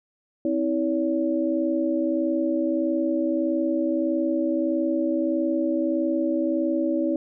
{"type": "tone cluster", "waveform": "sine", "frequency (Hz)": [260.6, 322.2, 568], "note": ["C4", "E4", "C#5"], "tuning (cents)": [-7, -39, 42], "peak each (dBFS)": [-27, -23, -27], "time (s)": [0.45, 7.16], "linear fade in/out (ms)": 2, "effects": []}